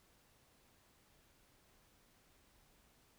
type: silence
effects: pink hiss -70 dBFS RMS until 3.18 s